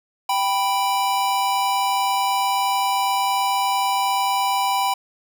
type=tone pair together; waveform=square; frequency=784 / 986.9 Hz; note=G5 / B5; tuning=0 / -2 cents; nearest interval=major third; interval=398 cents; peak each=-22 dBFS; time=0.29-4.94 s; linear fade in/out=5 ms; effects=none